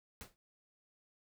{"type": "noise with exponential decay", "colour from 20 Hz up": "pink", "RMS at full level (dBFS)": -44, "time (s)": [0.21, 0.36], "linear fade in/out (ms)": 0, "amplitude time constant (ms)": 31, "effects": []}